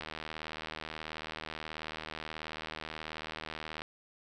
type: click train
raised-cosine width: 0.3 ms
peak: -23 dBFS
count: 300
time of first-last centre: 0.01-3.819 s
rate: 78.5 Hz
effects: none